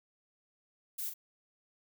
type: noise with echo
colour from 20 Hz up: violet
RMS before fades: -38 dBFS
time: 0.98-1.1 s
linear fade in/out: 10 ms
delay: 40 ms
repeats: 1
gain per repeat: -7 dB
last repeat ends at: 1.14 s
effects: none